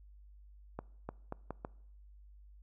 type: accelerating click train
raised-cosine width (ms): 1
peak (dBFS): -25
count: 5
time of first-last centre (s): 0.79-1.649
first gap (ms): 300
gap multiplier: 0.78
effects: noise-tail reverb RT60 0.7 s tail -23 dB re dry + added 50 Hz sine -54 dBFS peak until 2.62 s